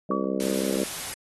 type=harmonic tone; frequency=66 Hz; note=C2; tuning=16 cents sharp; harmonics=3 / 4 / 5 / 6 / 7 / 8 / 9; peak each=-30 / -31 / -32 / -33 / -33 / -34 / -35 dBFS; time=0.09-0.84 s; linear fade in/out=5 ms
type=tone with exponential decay; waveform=sine; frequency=1139 Hz; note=C#6; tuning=47 cents sharp; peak=-24 dBFS; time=0.11-0.45 s; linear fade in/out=1 ms; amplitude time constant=73 ms
type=noise; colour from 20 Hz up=white; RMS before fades=-34 dBFS; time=0.4-1.14 s; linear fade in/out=2 ms
effects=AAC 32 kbps

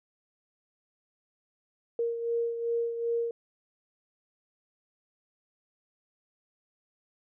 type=beating tone pair; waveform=sine; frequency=466.2 / 468.8 Hz; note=A#4 / A#4; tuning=0 / +10 cents; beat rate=2.6 Hz; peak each=-28 / -36 dBFS; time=1.99-3.31 s; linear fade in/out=2 ms; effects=none

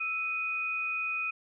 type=tone pair together; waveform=sine; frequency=1318.5 / 2489 Hz; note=E6 / D#7; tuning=0 / 0 cents; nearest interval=major seventh; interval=1100 cents; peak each=-38 / -30 dBFS; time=0-1.31 s; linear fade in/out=10 ms; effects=none

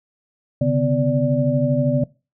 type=tone cluster; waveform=sine; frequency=132.1 / 144.7 / 250.2 / 582 Hz; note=C3 / D3 / B3 / D5; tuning=+17 / -25 / +23 / -16 cents; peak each=-21 dBFS; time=0.61-2.04 s; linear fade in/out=5 ms; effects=noise-tail reverb RT60 0.3 s tail -22 dB re dry

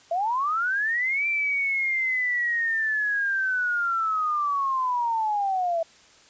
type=linear two-way sweep; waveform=sine; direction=up then down; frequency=651 to 2357 to 651 Hz; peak=-22 dBFS; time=0.11-5.83 s; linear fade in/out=5 ms; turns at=1.27 s; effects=white hiss -54 dBFS RMS until 6.29 s + resampled to 16000 Hz

